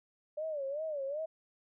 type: tone with vibrato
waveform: sine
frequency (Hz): 587.3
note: D5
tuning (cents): 0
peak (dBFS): -34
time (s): 0.37-1.26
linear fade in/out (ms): 10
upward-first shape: sine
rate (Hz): 2.6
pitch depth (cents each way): 150
effects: none